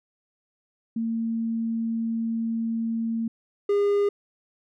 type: tone pair in turn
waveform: sine / triangle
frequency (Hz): 227.5 / 406.1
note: A#3 / G#4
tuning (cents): -42 / -39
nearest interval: minor seventh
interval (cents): 1003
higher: second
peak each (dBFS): -24 / -17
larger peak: second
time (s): 0.96-3.28 / 3.69-4.09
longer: first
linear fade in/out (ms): 5
effects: none